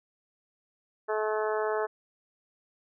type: harmonic tone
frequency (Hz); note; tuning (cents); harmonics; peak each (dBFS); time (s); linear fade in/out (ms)
215.3; A3; -37; 2 / 3 / 4 / 5 / 6 / 7 / 8; -29 / -33 / -35 / -37 / -39 / -40 / -41; 1.08-1.87; 20
effects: none